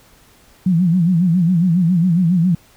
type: tone with vibrato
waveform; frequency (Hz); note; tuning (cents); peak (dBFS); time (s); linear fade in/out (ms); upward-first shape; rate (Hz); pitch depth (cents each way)
sine; 174.61; F3; 0; -11; 0.66-2.55; 5; sine; 7.3; 130
effects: pink hiss -50 dBFS RMS until 2.76 s